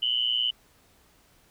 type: tone with amplitude modulation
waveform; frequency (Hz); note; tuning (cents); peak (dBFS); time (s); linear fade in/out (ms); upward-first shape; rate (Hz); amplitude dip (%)
sine; 2991; F#7; +18; -19; 0.02-0.51; 10; sine; 119; 90
effects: pink hiss -61 dBFS RMS until 1.5 s